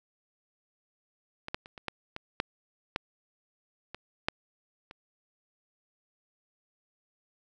clicks, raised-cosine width 0.3 ms, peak -21 / -15 / -30 / -28 / -16 / -21 / -11 / -13 / -23 / -10 / -29 dBFS, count 11, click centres 1.484 / 1.545 / 1.659 / 1.778 / 1.883 / 2.164 / 2.401 / 2.961 / 3.946 / 4.285 / 4.911 s, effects none

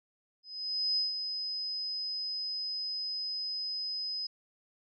sine tone with ADSR envelope, 5040 Hz, D#8, 21 cents sharp, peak -26 dBFS, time 0.43-4.27 s, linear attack 540 ms, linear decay 150 ms, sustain -7 dB, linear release 7 ms, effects none

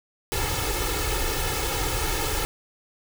pink noise with comb filter, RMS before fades -26 dBFS, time 0.32-2.45 s, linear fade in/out 0 ms, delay 2.3 ms, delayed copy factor +0.9, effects none

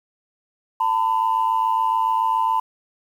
sine tone pair together, 897.9 / 1005 Hz, A5 / B5, +35 / +30 cents, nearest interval major second, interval 195 cents, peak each -19 dBFS, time 0.8-2.6 s, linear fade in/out 5 ms, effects tanh soft clip ceiling -11 dBFS + 8-bit

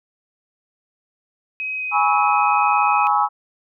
sine tone with pitch glide, 2532 to 2513 Hz, D#7 to D#7, +30 to +17 cents, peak -23 dBFS, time 1.6-3.07 s, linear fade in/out 0 ms, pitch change -13 cents, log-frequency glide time 1.77-1.83 s
sine chord, C# minor seventh, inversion second, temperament equal with one note detuned, 830.6 / 987.8 / 1108.7 / 1295.9 Hz, G#5 / B5 / C#6 / E6, 0 / 0 / 0 / -30 cents, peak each -18 / -22 / -22 / -20 dBFS, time 1.91-3.29 s, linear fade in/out 50 ms
effects none

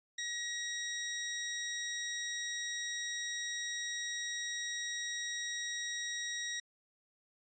15% pulse tone, 1900 Hz, A#6, 33 cents sharp, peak -30 dBFS, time 0.18-6.6 s, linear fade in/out 5 ms, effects resampled to 16000 Hz

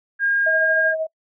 sine tone, 1619 Hz, G#6, 45 cents flat, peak -16 dBFS, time 0.19-0.95 s, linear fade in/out 50 ms
sine tone with tremolo, 637 Hz, D#5, 41 cents sharp, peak -19 dBFS, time 0.46-1.07 s, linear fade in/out 10 ms, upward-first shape sine, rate 13 Hz, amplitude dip 50%
effects noise-tail reverb RT60 0.1 s tail -24 dB re dry

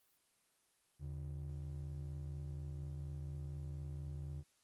triangle ring-modulated tone, 109.9 Hz, A2, 2 cents flat, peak -37 dBFS, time 0.99-4.44 s, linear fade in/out 50 ms, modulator 32.1 Hz, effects white hiss -75 dBFS RMS until 4.63 s + Opus 24 kbps

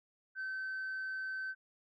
sine tone, 1537 Hz, G6, 35 cents flat, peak -35 dBFS, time 0.35-1.55 s, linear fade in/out 50 ms, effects tanh soft clip ceiling -35 dBFS

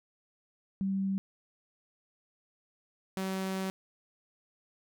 sine / sawtooth tone pair in turn, 193.8 / 190.25 Hz, G3 / F#3, -20 / +48 cents, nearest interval unison, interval 32 cents, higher first, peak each -28 dBFS, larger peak neither, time 0.81-1.18 / 3.17-3.7 s, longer second, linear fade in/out 0 ms, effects none

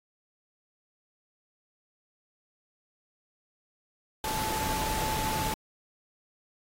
sine tone in noise, 872 Hz, A5, 16 cents flat, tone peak -32 dBFS, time 4.24-5.54 s, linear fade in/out 2 ms, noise pink, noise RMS -33 dBFS, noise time 4.24-5.54 s, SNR -2 dB, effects AAC 48 kbps

